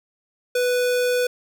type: tone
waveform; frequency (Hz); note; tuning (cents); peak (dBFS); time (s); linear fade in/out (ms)
square; 494.5; B4; +2; -19; 0.55-1.27; 5
effects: none